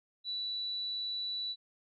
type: tone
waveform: sine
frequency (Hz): 3951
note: B7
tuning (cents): 0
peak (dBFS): -34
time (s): 0.24-1.56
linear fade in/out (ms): 50
effects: none